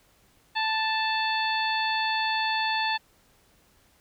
harmonic tone, 880 Hz, A5, in tune, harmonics 1 / 2 / 3 / 4 / 5, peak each -27 / -30 / -32 / -33 / -34 dBFS, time 0.55-2.98 s, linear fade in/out 20 ms, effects pink hiss -62 dBFS RMS until 4 s

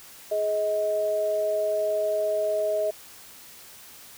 sine tone pair together, 420.1 / 632 Hz, G#4 / D#5, +20 / +27 cents, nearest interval perfect fifth, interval 707 cents, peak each -30 / -23 dBFS, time 0.31-2.91 s, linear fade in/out 10 ms, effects white hiss -47 dBFS RMS until 4.17 s

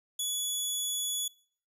15% pulse tone, 3400 Hz, G#7, 40 cents sharp, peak -23 dBFS, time 0.19-1.28 s, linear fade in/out 5 ms, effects noise-tail reverb RT60 0.5 s tail -23 dB re dry + resampled to 32000 Hz

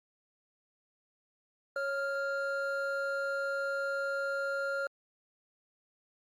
triangle tone pair together, 551.8 / 1397 Hz, C#5 / F6, -8 / 0 cents, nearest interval octave + major third, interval 1608 cents, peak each -32 / -32 dBFS, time 1.76-4.87 s, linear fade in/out 2 ms, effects Opus 32 kbps

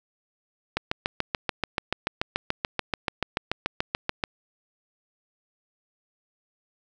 click train, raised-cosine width 0.3 ms, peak -8 dBFS, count 25, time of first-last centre 0.77-4.238 s, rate 6.92 Hz, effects none

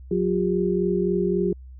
sine tone cluster, 182.1 / 356.6 / 400.3 Hz, F#3 / F4 / G4, -27 / +36 / +36 cents, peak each -24 dBFS, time 0.11-1.53 s, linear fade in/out 5 ms, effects added 64 Hz sine -39 dBFS peak until 1.79 s

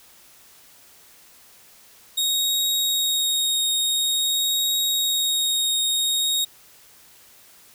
sawtooth tone with vibrato, 3753 Hz, A#7, 11 cents sharp, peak -17 dBFS, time 2.17-6.45 s, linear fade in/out 10 ms, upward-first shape triangle, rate 0.48 Hz, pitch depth 12 cents each way, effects white hiss -51 dBFS RMS until 7.74 s

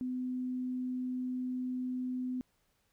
sine tone, 253.1 Hz, B3, 43 cents sharp, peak -33 dBFS, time 0.01-2.41 s, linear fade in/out 0 ms, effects pink hiss -75 dBFS RMS until 2.92 s

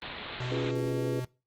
white low-pass noise, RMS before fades -39 dBFS, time 0.02-0.71 s, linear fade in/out 0 ms, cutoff 4100 Hz, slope 96 dB/octave
square tone with pitch glide, 125.1 to 125.9 Hz, B2 to B2, +23 to +34 cents, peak -33 dBFS, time 0.4-1.25 s, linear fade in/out 5 ms, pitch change +11 cents, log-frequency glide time 0.78-1.02 s
sine chord, C# dominant seventh, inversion none, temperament equal, 277.2 / 349.2 / 415.3 / 493.9 Hz, C#4 / E#4 / G#4 / B4, 0 / 0 / 0 / 0 cents, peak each -35 dBFS, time 0.51-1.2 s, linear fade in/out 5 ms
effects noise-tail reverb RT60 0.3 s tail -22 dB re dry + Opus 24 kbps

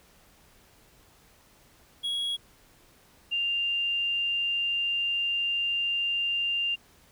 triangle / sine tone pair in turn, 3322 / 2793 Hz, G#7 / F7, 0 / -1 cents, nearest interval minor third, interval 301 cents, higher first, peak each -26 / -25 dBFS, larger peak second, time 2.03-2.37 / 3.31-6.76 s, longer second, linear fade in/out 20 ms, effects pink hiss -59 dBFS RMS until 7.11 s

